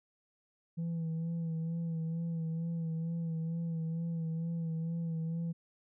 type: tone with vibrato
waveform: sine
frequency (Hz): 164.81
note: E3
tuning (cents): 0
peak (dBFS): -30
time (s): 0.77-5.53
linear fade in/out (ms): 20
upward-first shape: sine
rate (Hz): 2.2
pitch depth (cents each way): 35
effects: tanh soft clip ceiling -32 dBFS